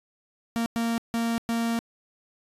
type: tone bursts at uneven times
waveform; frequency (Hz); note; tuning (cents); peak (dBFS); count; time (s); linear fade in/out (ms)
45% pulse; 231.2; A#3; -14; -24; 4; 0.56-0.66 / 0.76-0.98 / 1.14-1.38 / 1.49-1.79; 0
effects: resampled to 32000 Hz